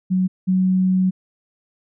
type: tone pair in turn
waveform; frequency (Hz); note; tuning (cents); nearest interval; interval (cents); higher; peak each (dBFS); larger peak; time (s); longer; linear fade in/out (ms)
sine; 185.5 / 186.15; F#3 / F#3; +5 / +11; unison; 6; second; -15 / -14; second; 0.1-0.28 / 0.47-1.11; second; 20
effects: none